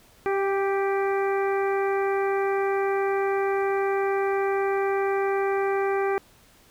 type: harmonic tone with a mistuned harmonic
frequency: 392 Hz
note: G4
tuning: in tune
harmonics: 1 / 2 / 3 / 4 / 5 / 6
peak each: -23 / -29 / -33 / -35 / -37 / -39 dBFS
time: 0.26-6.18 s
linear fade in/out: 0 ms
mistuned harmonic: 2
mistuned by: +16 cents
effects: pink hiss -56 dBFS RMS until 6.7 s